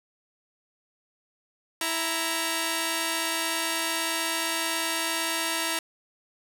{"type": "tone pair together", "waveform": "5% pulse", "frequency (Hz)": [329.1, 929.8], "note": ["E4", "A#5"], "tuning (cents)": [-3, -5], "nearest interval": "octave + tritone", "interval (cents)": 1798, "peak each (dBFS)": -17, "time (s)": [1.81, 5.79], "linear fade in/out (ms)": 2, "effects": []}